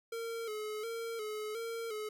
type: tone with vibrato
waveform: square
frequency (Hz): 442.7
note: A4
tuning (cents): +11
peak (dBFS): -38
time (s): 0.12-2.09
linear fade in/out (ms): 5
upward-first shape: square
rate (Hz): 1.4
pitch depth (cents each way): 63
effects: none